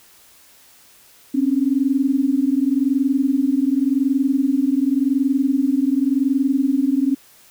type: tone pair together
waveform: sine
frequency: 261.6 / 282.5 Hz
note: C4 / C#4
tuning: 0 / +33 cents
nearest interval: minor second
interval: 133 cents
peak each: -18 dBFS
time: 1.34-7.15 s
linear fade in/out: 10 ms
effects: white hiss -50 dBFS RMS until 7.5 s